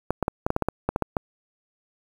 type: clicks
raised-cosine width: 1 ms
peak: -8 dBFS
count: 12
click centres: 0.106 / 0.227 / 0.281 / 0.465 / 0.504 / 0.564 / 0.623 / 0.686 / 0.89 / 0.961 / 1.023 / 1.168 s
effects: 7-bit